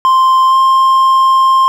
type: tone with pitch glide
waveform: triangle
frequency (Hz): 1046.5 to 1057.4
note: C6 to C6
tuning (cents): 0 to +18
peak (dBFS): -4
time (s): 0.05-1.68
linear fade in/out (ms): 0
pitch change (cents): +18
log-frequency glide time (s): 0.46-0.56
effects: none